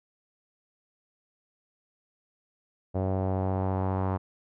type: tone with low-pass filter sweep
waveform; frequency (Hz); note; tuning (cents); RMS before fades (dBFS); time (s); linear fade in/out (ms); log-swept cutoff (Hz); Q
sawtooth; 94.6; F#2; +39; -28; 2.94-4.18; 20; 640 to 1000; 2.4
effects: none